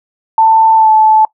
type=tone with pitch glide; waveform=sine; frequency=889 to 870.2 Hz; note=A5 to A5; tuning=+18 to -19 cents; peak=-4 dBFS; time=0.38-1.25 s; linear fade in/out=2 ms; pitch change=-37 cents; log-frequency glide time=0.76-0.9 s; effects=noise-tail reverb RT60 0.1 s tail -21 dB re dry